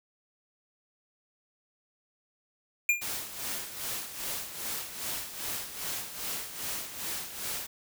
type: tone with exponential decay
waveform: square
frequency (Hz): 2407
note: D7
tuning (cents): +42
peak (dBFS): -19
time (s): 2.89-3.09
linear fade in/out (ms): 2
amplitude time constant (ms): 42
type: noise with tremolo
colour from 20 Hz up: white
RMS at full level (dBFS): -34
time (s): 3.01-7.67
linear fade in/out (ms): 10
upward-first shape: sine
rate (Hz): 2.5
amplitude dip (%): 65
effects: none